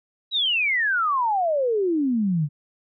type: exponential sweep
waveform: sine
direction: down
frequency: 3955 to 140 Hz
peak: -19 dBFS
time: 0.31-2.49 s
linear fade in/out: 50 ms
effects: none